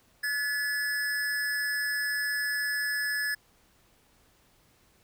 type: tone with amplitude modulation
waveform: square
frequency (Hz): 1711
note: A6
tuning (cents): -49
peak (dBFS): -26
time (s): 0.23-3.35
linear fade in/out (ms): 10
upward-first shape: sine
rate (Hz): 260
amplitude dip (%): 50
effects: pink hiss -64 dBFS RMS until 5.03 s